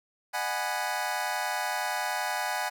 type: chord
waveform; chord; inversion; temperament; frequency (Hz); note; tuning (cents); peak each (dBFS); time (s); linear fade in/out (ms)
25% pulse; G# minor seventh; second; equal with one note detuned; 611.2 / 740 / 830.6 / 987.8; D#5 / F#5 / G#5 / B5; -31 / 0 / 0 / 0; -35 / -29 / -29 / -32; 0.33-2.7; 20
effects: none